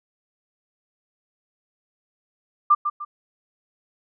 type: tone with echo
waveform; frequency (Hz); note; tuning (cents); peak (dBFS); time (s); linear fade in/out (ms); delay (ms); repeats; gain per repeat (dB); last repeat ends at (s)
sine; 1189; D6; +21; -11; 2.7-2.75; 10; 150; 2; -9; 3.05
effects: none